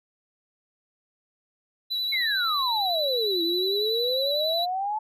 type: tone with vibrato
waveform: triangle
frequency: 3948 Hz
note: B7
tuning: 1 cent flat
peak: -24 dBFS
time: 1.9-4.66 s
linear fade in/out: 20 ms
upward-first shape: sine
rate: 11 Hz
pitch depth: 23 cents each way
type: exponential two-way sweep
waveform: sine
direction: down then up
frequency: 2217 to 329.6 to 875 Hz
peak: -25 dBFS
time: 2.12-4.99 s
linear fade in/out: 10 ms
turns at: 3.43 s
effects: none